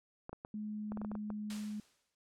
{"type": "clicks", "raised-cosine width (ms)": 1, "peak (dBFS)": -30, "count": 10, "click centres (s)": [0.294, 0.33, 0.449, 0.92, 0.973, 1.016, 1.048, 1.116, 1.153, 1.303]}
{"type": "tone with pitch glide", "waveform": "sine", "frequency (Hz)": [211.9, 210.6], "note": ["G#3", "G#3"], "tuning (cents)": [35, 24], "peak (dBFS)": -38, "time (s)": [0.54, 1.8], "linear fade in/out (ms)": 2, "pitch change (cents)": -11, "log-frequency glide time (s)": [0.67, 1.12]}
{"type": "noise with exponential decay", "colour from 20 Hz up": "white", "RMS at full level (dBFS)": -44, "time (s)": [1.5, 2.15], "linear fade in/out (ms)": 2, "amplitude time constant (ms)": 140}
{"effects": ["low-pass 8000 Hz 12 dB/octave"]}